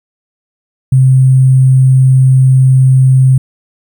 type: tone with sample-and-hold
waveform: sine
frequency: 130.81 Hz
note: C3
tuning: in tune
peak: -3 dBFS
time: 0.92-3.38 s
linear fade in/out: 5 ms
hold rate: 8820 Hz
effects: none